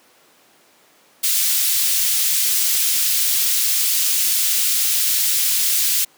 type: high-pass noise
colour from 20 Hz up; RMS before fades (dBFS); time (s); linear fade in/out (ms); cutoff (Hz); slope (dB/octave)
white; -18; 1.23-6.05; 10; 3000; 12
effects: pink hiss -53 dBFS RMS until 6.17 s + high-pass 300 Hz 12 dB/octave